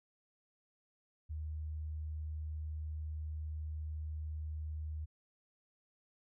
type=tone; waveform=sine; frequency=77.2 Hz; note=D#2; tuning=13 cents flat; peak=-38 dBFS; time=1.29-5.06 s; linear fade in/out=20 ms; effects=none